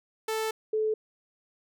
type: tone pair in turn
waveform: sawtooth / sine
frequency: 440 / 433.7 Hz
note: A4 / A4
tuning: 0 / -25 cents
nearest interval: unison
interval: 25 cents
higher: first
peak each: -24 dBFS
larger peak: neither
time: 0.28-0.51 / 0.73-0.94 s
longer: first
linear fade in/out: 5 ms
effects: none